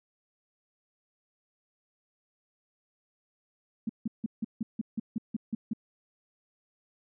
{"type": "tone bursts", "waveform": "sine", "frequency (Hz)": 222.1, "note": "A3", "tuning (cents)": 16, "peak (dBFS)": -27, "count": 11, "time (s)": [3.87, 5.734], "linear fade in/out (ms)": 5, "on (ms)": 24, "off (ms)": 160, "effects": []}